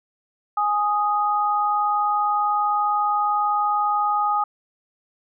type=tone pair together; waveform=sine; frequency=830.6 / 1244.5 Hz; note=G#5 / D#6; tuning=0 / 0 cents; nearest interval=perfect fifth; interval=700 cents; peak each=-21 dBFS; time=0.57-4.44 s; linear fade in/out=5 ms; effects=none